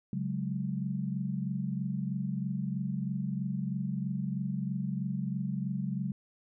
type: chord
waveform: sine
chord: C# suspended fourth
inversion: none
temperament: just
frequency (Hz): 138.59 / 184.79 / 207.9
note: C#3 / F#3 / G#3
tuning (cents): 0 / -2 / +2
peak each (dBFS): -35 / -34 / -36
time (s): 0.13-6.12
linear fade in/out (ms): 2
effects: none